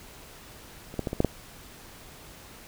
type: clicks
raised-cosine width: 2 ms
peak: -27 / -14 / -15 / -17 / -8 / -8 dBFS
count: 6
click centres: 0.941 / 0.993 / 1.072 / 1.131 / 1.204 / 1.247 s
effects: pink hiss -48 dBFS RMS until 2.67 s